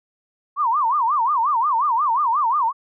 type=tone with vibrato; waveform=sine; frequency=1046.5 Hz; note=C6; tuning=in tune; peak=-16 dBFS; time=0.56-2.73 s; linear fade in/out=50 ms; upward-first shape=sine; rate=5.6 Hz; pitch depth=270 cents each way; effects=none